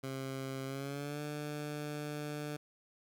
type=tone with pitch glide; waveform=15% pulse; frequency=133.9 to 148.57 Hz; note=C3 to D3; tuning=+40 to +20 cents; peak=-32 dBFS; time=0.03-2.57 s; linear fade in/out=10 ms; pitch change=+180 cents; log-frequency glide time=0.65-1.21 s; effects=none